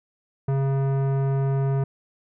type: tone with tanh clipping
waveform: sine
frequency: 136.3 Hz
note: C#3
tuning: 29 cents flat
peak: -22 dBFS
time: 0.48-1.84 s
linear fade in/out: 5 ms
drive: 16 dB
effects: none